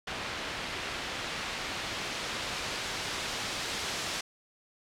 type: noise with low-pass filter sweep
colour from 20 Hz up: white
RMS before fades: -36 dBFS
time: 0.07-4.21 s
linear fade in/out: 5 ms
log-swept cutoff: 2900 to 5300 Hz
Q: 0.74
effects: none